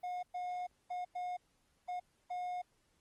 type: tone bursts at uneven times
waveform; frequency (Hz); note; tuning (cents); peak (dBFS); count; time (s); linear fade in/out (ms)
triangle; 720; F#5; -47; -35; 6; 0.03-0.23 / 0.34-0.67 / 0.9-1.05 / 1.15-1.37 / 1.88-2 / 2.3-2.62; 10
effects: pink hiss -75 dBFS RMS until 3 s + Opus 24 kbps